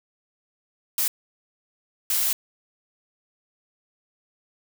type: noise bursts at uneven times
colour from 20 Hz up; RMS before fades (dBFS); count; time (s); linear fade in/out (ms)
blue; -23; 2; 0.98-1.08 / 2.1-2.33; 2
effects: none